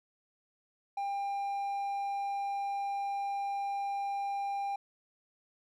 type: tone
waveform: triangle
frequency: 798 Hz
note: G5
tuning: 31 cents sharp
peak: -30 dBFS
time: 0.97-4.76 s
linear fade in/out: 5 ms
effects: none